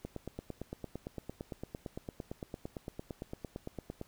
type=click train; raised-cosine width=2 ms; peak=-26 dBFS; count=36; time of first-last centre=0.05-4.014 s; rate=8.83 Hz; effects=pink hiss -64 dBFS RMS until 4.07 s